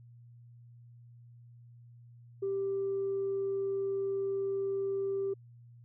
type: tone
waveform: sine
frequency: 392 Hz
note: G4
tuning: in tune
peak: -29 dBFS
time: 2.42-5.34 s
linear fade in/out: 10 ms
effects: tanh soft clip ceiling -26 dBFS + added 119 Hz sine -52 dBFS peak until 5.84 s

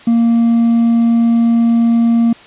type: tone with hard clipping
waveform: sine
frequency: 232.1 Hz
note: A#3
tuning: 7 cents flat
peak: -9 dBFS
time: 0.07-2.33 s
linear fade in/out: 5 ms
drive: 2 dB
effects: white hiss -39 dBFS RMS until 2.46 s + resampled to 8000 Hz

